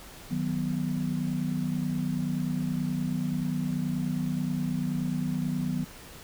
sine chord, B major, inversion first, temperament equal, 155.56 / 185 / 246.9 Hz, D#3 / F#3 / B3, 0 / 0 / 0 cents, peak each -31 dBFS, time 0.3-5.85 s, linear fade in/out 20 ms, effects pink hiss -47 dBFS RMS until 6.23 s

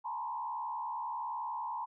sine tone with frequency modulation, 950 Hz, A#5, 33 cents sharp, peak -35 dBFS, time 0.04-1.86 s, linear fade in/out 20 ms, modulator 70.6 Hz, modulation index 1.2, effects none

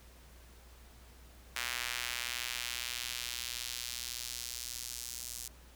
sawtooth tone with high-pass filter sweep, 121.7 Hz, B2, 25 cents flat, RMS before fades -40 dBFS, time 1.56-5.48 s, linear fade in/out 0 ms, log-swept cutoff 1900 to 6700 Hz, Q 1.1, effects added 60 Hz sine -55 dBFS peak until 5.75 s + pink hiss -60 dBFS RMS until 5.75 s

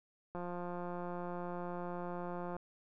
click train, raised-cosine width 1 ms, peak -29 dBFS, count 391, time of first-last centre 0.35-2.566 s, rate 176 Hz, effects none

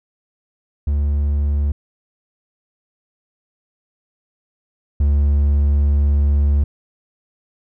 triangle tone pair in turn, 72.3 / 71.8 Hz, D2 / D2, -27 / -39 cents, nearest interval unison, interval 12 cents, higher first, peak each -13 / -10 dBFS, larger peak second, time 0.87-1.72 / 5-6.64 s, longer second, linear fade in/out 5 ms, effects none

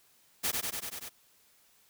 white noise with echo, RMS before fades -30 dBFS, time 0.43-0.52 s, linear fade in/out 20 ms, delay 96 ms, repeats 6, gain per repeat -2 dB, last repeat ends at 1.096 s, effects white hiss -65 dBFS RMS until 1.89 s

